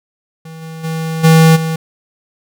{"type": "tone with level steps", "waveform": "square", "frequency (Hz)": 161.3, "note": "E3", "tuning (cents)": -37, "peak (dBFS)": [-30, -27, -18, -5, -16], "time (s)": [0.45, 1.76], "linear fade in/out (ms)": 5, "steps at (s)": [0.61, 0.83, 1.23, 1.55], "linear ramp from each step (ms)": 20, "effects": []}